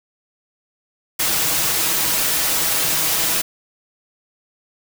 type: noise with comb filter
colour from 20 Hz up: white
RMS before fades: -19 dBFS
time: 1.19-3.42 s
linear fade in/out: 10 ms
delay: 6.2 ms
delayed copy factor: +0.55
effects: none